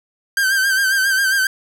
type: tone with vibrato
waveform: 45% pulse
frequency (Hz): 1568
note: G6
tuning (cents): 0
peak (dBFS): -14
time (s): 0.37-1.47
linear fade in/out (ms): 2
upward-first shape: sine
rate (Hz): 7.4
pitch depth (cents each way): 53
effects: none